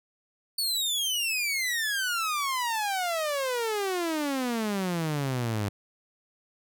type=exponential sweep; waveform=sawtooth; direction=down; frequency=4514 to 98.8 Hz; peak=-23 dBFS; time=0.58-5.69 s; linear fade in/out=5 ms; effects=none